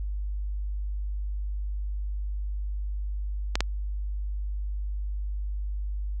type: clicks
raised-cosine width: 0.2 ms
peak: -7 dBFS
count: 2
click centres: 3.555 / 3.606 s
effects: added 50 Hz sine -28 dBFS peak until 6.2 s